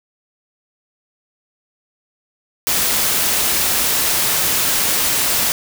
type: noise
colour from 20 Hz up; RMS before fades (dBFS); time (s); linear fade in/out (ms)
white; -17; 2.67-5.52; 0
effects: none